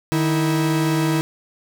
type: tone pair together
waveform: 45% pulse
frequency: 153.3 / 324.8 Hz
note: D#3 / E4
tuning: -25 / -26 cents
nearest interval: octave + minor second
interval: 1299 cents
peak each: -20 dBFS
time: 0.12-1.21 s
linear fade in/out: 0 ms
effects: none